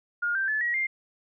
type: tone with pitch steps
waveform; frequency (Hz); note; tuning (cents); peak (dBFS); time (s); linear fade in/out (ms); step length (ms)
sine; 1422 / 1568.7 / 1730.6 / 1909.1 / 2106; F6 / G6 / A6 / A#6 / C7; +31 / +1 / -29 / +41 / +11; -24; 0.22-0.87; 10; 130
effects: none